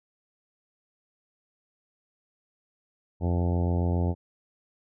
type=harmonic tone; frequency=87.31 Hz; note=F2; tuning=in tune; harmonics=1 / 2 / 3 / 4 / 5 / 6 / 7 / 8 / 9 / 10; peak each=-24 / -30 / -34 / -36 / -38 / -40 / -41 / -42 / -43 / -44 dBFS; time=3.2-4.15 s; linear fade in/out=50 ms; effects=none